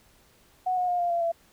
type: tone with pitch steps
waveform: sine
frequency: 738 / 724.5 / 711.2 / 698.2 / 685.4 / 672.9 Hz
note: F#5 / F#5 / F5 / F5 / F5 / E5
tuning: -5 / -37 / +31 / -1 / -33 / +35 cents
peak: -23 dBFS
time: 0.66-1.32 s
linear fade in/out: 10 ms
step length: 110 ms
effects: pink hiss -60 dBFS RMS until 1.52 s